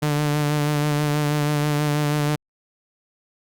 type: tone with vibrato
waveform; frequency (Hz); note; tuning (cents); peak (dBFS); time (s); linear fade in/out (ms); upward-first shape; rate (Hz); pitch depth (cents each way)
sawtooth; 148.2; D3; +16; -15; 0.02-2.36; 10; sine; 6.2; 26
effects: Opus 48 kbps